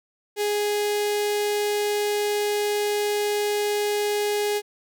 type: tone with notch filter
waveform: sawtooth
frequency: 414.7 Hz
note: G#4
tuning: 3 cents flat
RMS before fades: -24 dBFS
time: 0.36-4.62 s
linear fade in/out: 50 ms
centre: 1200 Hz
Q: 1.4
effects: none